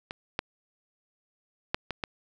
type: clicks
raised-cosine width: 0.3 ms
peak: -19 / -11 / -9 / -16 / -14 dBFS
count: 5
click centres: 0.109 / 0.391 / 1.745 / 1.907 / 2.038 s
effects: none